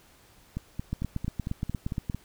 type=two click trains; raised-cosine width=5 ms; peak=-17 / -19 dBFS; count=11 / 8; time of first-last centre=0.93-2.098 / 0.57-2.147 s; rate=8.56 / 4.44 Hz; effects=pink hiss -58 dBFS RMS until 2.24 s